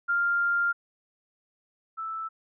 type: tone pair in turn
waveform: sine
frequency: 1396.9 / 1318.5 Hz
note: F6 / E6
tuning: 0 / 0 cents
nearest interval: minor second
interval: 100 cents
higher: first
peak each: -22 / -31 dBFS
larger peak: first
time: 0.08-0.73 / 1.97-2.29 s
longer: first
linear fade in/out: 20 ms
effects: none